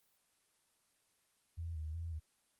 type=tone with vibrato; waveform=sine; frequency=80.6 Hz; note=E2; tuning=38 cents flat; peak=-39 dBFS; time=1.57-2.2 s; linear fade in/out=20 ms; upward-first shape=square; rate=2.7 Hz; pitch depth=60 cents each way; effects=white hiss -75 dBFS RMS until 2.59 s + Opus 24 kbps

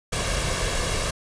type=noise with comb filter; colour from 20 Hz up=pink; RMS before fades=-25 dBFS; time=0.12-1.11 s; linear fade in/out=10 ms; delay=1.8 ms; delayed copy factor=+0.55; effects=resampled to 22050 Hz

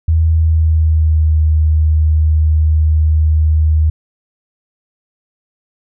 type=tone with pitch glide; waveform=sine; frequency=80.6 to 77.81 Hz; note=E2 to D#2; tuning=-38 to +1 cents; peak=-8 dBFS; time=0.08-3.9 s; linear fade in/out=5 ms; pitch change=-61 cents; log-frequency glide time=0.31-1.37 s; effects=none

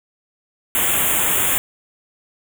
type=band-stop noise; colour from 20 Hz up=white; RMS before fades=-18 dBFS; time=0.75-1.58 s; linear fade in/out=0 ms; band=3500 to 6800 Hz; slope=96 dB/octave; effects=none

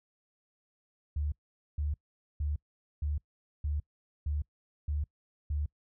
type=tone bursts; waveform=sine; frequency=73.8 Hz; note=D2; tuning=9 cents sharp; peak=-29 dBFS; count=8; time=1.16-5.66 s; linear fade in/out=5 ms; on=160 ms; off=460 ms; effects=noise-tail reverb RT60 0.1 s tail -24 dB re dry

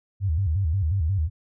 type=tone with vibrato; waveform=sine; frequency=87.5 Hz; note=F2; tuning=4 cents sharp; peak=-20 dBFS; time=0.2-1.3 s; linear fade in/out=50 ms; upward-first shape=square; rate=5.6 Hz; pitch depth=200 cents each way; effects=none

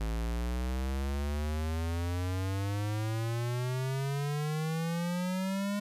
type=exponential sweep; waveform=square; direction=up; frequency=53.9 to 205.7 Hz; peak=-31 dBFS; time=0-5.8 s; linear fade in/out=10 ms; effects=resampled to 32000 Hz + 12-bit

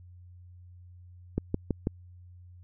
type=click train; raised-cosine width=3 ms; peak=-14 dBFS; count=4; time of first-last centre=1.38-1.871 s; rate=6.11 Hz; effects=added 89 Hz sine -48 dBFS peak until 2.63 s

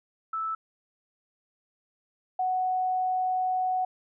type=tone pair in turn; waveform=sine; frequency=1314 / 741.5 Hz; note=E6 / F#5; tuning=-6 / +4 cents; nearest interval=minor seventh; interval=990 cents; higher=first; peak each=-28 / -24 dBFS; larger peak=second; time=0.33-0.55 / 2.39-3.85 s; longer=second; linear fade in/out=5 ms; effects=none

